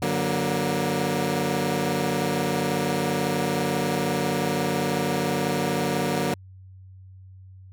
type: chord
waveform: 15% pulse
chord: D augmented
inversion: none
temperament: equal with one note detuned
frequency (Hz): 146.83 / 185 / 237.3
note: D3 / F#3 / A#3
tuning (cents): 0 / 0 / +31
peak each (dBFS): -21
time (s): 0.02-6.34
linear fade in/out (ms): 2
effects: added 94 Hz sine -43 dBFS peak until 7.72 s